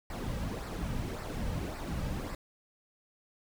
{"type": "noise with flanger", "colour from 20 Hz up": "brown", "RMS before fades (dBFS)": -36, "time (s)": [0.1, 2.35], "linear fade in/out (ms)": 2, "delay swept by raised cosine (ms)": [0.3, 2.9], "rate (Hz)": 1.8, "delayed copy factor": -0.6, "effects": []}